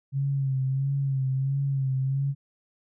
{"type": "tone with vibrato", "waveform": "sine", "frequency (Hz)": 135.5, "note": "C#3", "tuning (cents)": -39, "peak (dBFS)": -23, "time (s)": [0.12, 2.35], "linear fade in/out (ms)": 50, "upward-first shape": "sine", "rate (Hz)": 1.5, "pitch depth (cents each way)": 48, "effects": []}